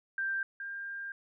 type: tone pair in turn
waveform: sine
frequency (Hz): 1577 / 1598.1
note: G6 / G6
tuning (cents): +10 / +33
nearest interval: unison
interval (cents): 23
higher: second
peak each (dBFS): -30 / -37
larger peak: first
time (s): 0.18-0.43 / 0.6-1.12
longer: second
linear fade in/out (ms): 2
effects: none